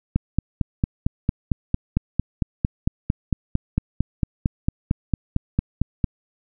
click train, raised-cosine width 5 ms, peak -6 dBFS, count 27, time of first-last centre 0.16-6.042 s, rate 4.42 Hz, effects none

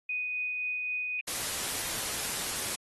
sine tone with tremolo, 2489 Hz, D#7, in tune, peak -29 dBFS, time 0.09-1.21 s, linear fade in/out 5 ms, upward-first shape triangle, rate 3.8 Hz, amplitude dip 25%
white noise, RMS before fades -33 dBFS, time 1.27-2.76 s, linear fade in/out 10 ms
effects AAC 32 kbps

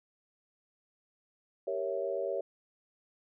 sine chord, G diminished seventh, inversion none, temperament equal, 392 / 466.2 / 554.4 / 659.3 Hz, G4 / Bb4 / Db5 / Fb5, 0 / 0 / 0 / 0 cents, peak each -37 / -38 / -34 / -39 dBFS, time 1.67-2.41 s, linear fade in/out 5 ms, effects none

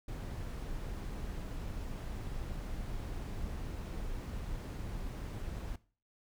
brown noise, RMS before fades -40 dBFS, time 0.08-5.76 s, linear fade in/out 5 ms, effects noise-tail reverb RT60 0.4 s tail -19 dB re dry

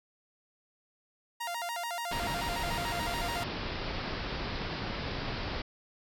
sawtooth tone with vibrato, 808 Hz, G#5, 48 cents flat, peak -30 dBFS, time 1.4-3.44 s, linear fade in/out 10 ms, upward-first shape square, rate 6.9 Hz, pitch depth 260 cents each way
pink low-pass noise, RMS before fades -36 dBFS, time 2.11-5.62 s, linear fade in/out 5 ms, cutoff 5200 Hz, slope 96 dB/octave
effects none

